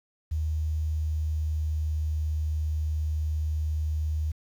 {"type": "tone with pitch glide", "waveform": "sine", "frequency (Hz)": [77.78, 77.15], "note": ["D#2", "D#2"], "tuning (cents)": [0, -14], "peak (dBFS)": -25, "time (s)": [0.31, 4.32], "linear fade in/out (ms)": 10, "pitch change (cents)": -14, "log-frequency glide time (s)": [0.75, 2.13], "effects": ["9-bit"]}